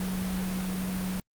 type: tone in noise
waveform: sine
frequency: 186 Hz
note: F#3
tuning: 9 cents sharp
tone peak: -29 dBFS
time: 0-1.2 s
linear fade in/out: 2 ms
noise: pink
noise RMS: -37 dBFS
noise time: 0-1.2 s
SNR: +5 dB
effects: Opus 32 kbps

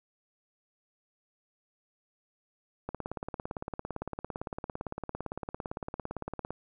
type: click train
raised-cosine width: 1 ms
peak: -21 dBFS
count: 65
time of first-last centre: 2.89-6.506 s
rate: 17.7 Hz
effects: none

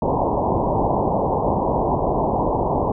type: low-pass noise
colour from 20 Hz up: white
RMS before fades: -20 dBFS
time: 0.02-2.92 s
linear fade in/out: 5 ms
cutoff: 1000 Hz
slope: 96 dB/octave
effects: none

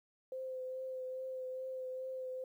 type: tone with vibrato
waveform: sine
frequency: 517 Hz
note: C5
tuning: 21 cents flat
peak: -39 dBFS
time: 0.32-2.44 s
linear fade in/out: 2 ms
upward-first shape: triangle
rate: 2.4 Hz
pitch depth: 20 cents each way
effects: 12-bit

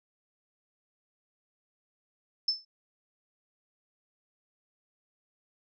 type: tone with exponential decay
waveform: sine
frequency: 5274 Hz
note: E8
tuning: in tune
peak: -21 dBFS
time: 2.48-2.65 s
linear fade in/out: 5 ms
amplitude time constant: 36 ms
effects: none

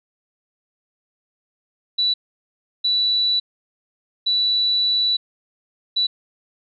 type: tone bursts at uneven times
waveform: sine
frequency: 3951 Hz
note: B7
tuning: in tune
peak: -16 dBFS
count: 4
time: 1.98-2.14 / 2.84-3.4 / 4.26-5.17 / 5.96-6.07 s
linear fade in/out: 10 ms
effects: none

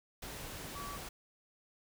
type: tone in noise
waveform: sine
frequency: 1142 Hz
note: D6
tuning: 49 cents flat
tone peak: -44 dBFS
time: 0.75-0.97 s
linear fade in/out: 5 ms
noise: pink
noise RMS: -45 dBFS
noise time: 0.22-1.09 s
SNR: -2 dB
effects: none

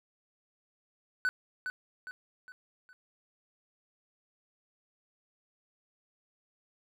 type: tone with echo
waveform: triangle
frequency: 1499 Hz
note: F#6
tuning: 22 cents sharp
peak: -24 dBFS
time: 1.25-1.29 s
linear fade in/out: 0 ms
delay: 410 ms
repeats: 4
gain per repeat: -7 dB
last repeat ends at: 2.93 s
effects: none

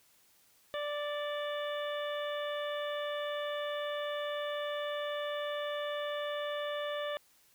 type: harmonic tone with a mistuned harmonic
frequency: 587.3 Hz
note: D5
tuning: in tune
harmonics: 1 / 2 / 3 / 4 / 5 / 6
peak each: -35 / -42 / -43 / -51 / -47 / -46 dBFS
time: 0.74-7.17 s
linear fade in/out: 0 ms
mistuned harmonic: 4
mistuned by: -27 cents
effects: white hiss -66 dBFS RMS until 7.54 s

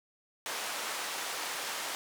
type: band-pass noise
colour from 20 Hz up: pink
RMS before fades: -37 dBFS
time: 0.46-1.95 s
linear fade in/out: 0 ms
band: 680 to 11000 Hz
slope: 12 dB/octave
effects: none

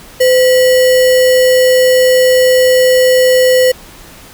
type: tone with sample-and-hold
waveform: sine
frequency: 510 Hz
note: C5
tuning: 44 cents flat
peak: -5 dBFS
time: 0.2-3.72 s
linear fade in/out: 10 ms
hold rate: 2450 Hz
effects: pink hiss -36 dBFS RMS until 4.33 s

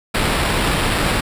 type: noise with sample-and-hold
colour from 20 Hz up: pink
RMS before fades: -18 dBFS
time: 0.14-1.21 s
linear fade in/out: 10 ms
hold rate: 6300 Hz
effects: resampled to 32000 Hz

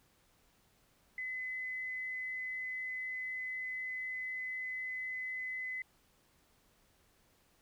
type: tone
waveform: sine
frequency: 2024 Hz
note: B6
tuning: 42 cents sharp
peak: -37 dBFS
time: 1.18-5.82 s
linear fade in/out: 2 ms
effects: pink hiss -70 dBFS RMS until 7.61 s

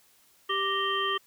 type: harmonic tone with a mistuned harmonic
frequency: 392 Hz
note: G4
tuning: in tune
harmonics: 1 / 3 / 5 / 7 / 8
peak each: -33 / -29 / -33 / -41 / -31 dBFS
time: 0.49-1.18 s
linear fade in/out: 10 ms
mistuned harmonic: 5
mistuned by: -90 cents
effects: white hiss -62 dBFS RMS until 1.26 s

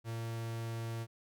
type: tone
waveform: 45% pulse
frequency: 114.6 Hz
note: A#2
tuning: 29 cents flat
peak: -37 dBFS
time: 0.04-1.07 s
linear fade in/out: 50 ms
effects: none

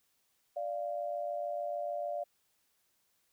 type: tone pair together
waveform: sine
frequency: 587.3 / 694 Hz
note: D5 / F5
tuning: 0 / -11 cents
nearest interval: minor third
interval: 289 cents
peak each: -36 / -37 dBFS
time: 0.56-2.24 s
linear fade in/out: 10 ms
effects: white hiss -75 dBFS RMS until 3.32 s

